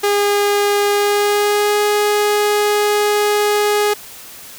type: tone with pitch glide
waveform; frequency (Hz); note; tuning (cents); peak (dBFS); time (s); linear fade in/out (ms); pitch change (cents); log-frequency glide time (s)
sawtooth; 408.3 to 415.7; G#4 to G#4; -29 to +2; -9; 0.03-3.94; 10; +31; 0.9-1.8
effects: white hiss -36 dBFS RMS until 4.58 s